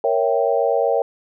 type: chord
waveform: sine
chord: A# diminished seventh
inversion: none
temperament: equal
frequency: 466.2 / 554.4 / 659.3 / 784 Hz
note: A#4 / C#5 / E5 / G5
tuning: 0 / 0 / 0 / 0 cents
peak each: -20 / -20 / -22 / -23 dBFS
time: 0.04-1.02 s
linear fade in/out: 2 ms
effects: none